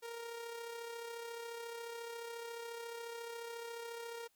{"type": "tone with amplitude modulation", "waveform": "sawtooth", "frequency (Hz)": 466.2, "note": "A#4", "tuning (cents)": 0, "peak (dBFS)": -38, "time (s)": [0.02, 4.28], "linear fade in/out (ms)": 20, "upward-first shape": "sine", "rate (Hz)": 34.2, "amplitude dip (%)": 40, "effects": ["white hiss -75 dBFS RMS until 4.35 s"]}